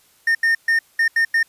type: tone bursts at uneven times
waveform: triangle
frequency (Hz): 1825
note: A#6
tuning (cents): -37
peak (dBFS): -12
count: 6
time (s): 0.27-0.35 / 0.43-0.55 / 0.68-0.79 / 0.99-1.08 / 1.16-1.25 / 1.34-1.43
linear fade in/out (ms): 5
effects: white hiss -56 dBFS RMS until 1.48 s + resampled to 32000 Hz